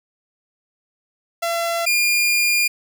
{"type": "tone pair in turn", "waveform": "sawtooth", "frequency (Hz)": [677, 2413], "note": ["E5", "D7"], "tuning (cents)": [46, 46], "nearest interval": "octave + minor seventh", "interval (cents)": 2200, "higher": "second", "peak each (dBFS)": [-16, -12], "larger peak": "second", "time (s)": [[1.42, 1.86], [1.86, 2.68]], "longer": "second", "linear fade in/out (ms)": 10, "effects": []}